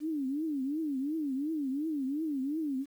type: tone with vibrato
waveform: sine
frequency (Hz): 290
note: D4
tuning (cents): -22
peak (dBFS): -30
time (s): 0-2.86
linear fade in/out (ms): 50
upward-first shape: triangle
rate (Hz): 2.8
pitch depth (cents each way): 220
effects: 10-bit

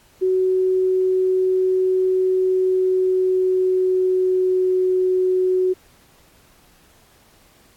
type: tone with pitch glide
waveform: sine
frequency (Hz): 373 to 369.8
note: F#4 to F#4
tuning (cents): +14 to -1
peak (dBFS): -15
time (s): 0.21-5.74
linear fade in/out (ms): 20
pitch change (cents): -15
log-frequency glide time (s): 2.41-4.9
effects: pink hiss -54 dBFS RMS until 7.76 s + AAC 64 kbps

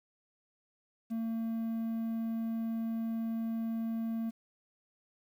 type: tone with quantisation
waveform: triangle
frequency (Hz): 226.5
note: A#3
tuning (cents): -50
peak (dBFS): -30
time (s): 1.1-4.31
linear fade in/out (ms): 20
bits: 10
effects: none

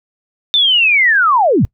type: linear sweep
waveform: sine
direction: down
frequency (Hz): 3603 to 76.2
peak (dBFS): -8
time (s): 0.54-1.65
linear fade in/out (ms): 0
effects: noise-tail reverb RT60 0.1 s tail -23 dB re dry

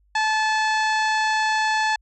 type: harmonic tone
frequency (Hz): 868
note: A5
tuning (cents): -24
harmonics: 1 / 2 / 3 / 4 / 5 / 6 / 7 / 8 / 9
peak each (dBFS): -21 / -23 / -31 / -35 / -32 / -41 / -41 / -42 / -43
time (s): 0.15-1.96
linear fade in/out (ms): 5
effects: added 50 Hz sine -58 dBFS peak until 2.01 s

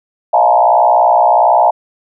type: tone with frequency modulation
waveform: sine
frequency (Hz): 776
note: G5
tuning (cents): -18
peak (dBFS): -6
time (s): 0.33-1.71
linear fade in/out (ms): 10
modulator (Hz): 61.4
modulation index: 2.5
effects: none

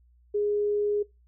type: tone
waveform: sine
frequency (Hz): 413.9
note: G#4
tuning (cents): -6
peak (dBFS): -23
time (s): 0.34-1.03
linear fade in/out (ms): 10
effects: noise-tail reverb RT60 0.2 s tail -21 dB re dry + added 60 Hz sine -57 dBFS peak until 1.27 s

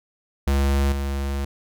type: tone with level steps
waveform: square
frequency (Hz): 69.3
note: C#2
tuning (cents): 0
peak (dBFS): -18 / -24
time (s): 0.47-1.45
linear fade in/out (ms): 5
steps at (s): 0.92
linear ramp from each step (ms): 2
effects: none

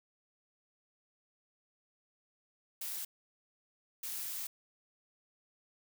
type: noise bursts at uneven times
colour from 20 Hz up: blue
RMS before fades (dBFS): -40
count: 2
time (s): 2.81-3.05 / 4.03-4.47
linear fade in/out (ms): 5
effects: none

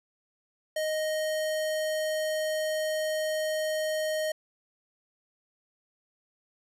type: tone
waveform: square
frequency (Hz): 622.3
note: D#5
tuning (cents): 0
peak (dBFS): -28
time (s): 0.76-4.32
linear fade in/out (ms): 5
effects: resampled to 32000 Hz

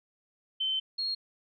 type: tone pair in turn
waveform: sine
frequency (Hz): 3079 / 4278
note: G7 / C8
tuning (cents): -32 / +38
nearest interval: tritone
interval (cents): 570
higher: second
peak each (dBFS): -27 / -29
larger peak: first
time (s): 0.6-0.8 / 0.98-1.15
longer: first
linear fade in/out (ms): 10
effects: none

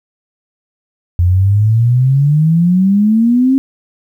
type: exponential sweep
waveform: sine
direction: up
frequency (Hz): 86 to 271.8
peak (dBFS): -7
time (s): 1.19-3.58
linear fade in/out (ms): 0
effects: 8-bit

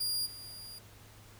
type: tone with level steps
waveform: sawtooth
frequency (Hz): 4822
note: D8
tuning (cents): +45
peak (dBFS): -28 / -42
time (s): 0-0.79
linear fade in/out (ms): 10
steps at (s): 0.25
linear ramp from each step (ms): 20
effects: added 104 Hz sine -57 dBFS peak until 1.39 s + pink hiss -57 dBFS RMS until 1.39 s

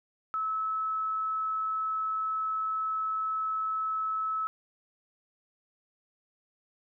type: tone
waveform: sine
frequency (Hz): 1299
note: E6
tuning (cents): -26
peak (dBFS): -28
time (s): 0.34-4.47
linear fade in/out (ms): 0
effects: none

